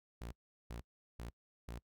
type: tone bursts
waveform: sawtooth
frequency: 58.27 Hz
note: A#1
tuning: in tune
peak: -40 dBFS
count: 4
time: 0.21-1.79 s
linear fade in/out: 5 ms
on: 110 ms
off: 380 ms
effects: noise-tail reverb RT60 0.1 s tail -25 dB re dry